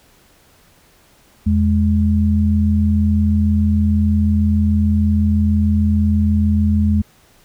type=tone pair together; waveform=sine; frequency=83.14 / 209.5 Hz; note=E2 / G#3; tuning=+15 / +15 cents; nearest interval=octave + major third; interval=1600 cents; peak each=-14 / -15 dBFS; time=1.46-7.02 s; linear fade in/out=10 ms; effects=pink hiss -52 dBFS RMS until 7.44 s